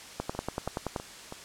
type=two click trains; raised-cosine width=1 ms; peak=-16 / -24 dBFS; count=9 / 4; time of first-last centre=0.2-0.962 / 0.35-1.324 s; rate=10.5 / 3.08 Hz; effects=white hiss -46 dBFS RMS until 1.44 s + low-pass 8000 Hz 12 dB/octave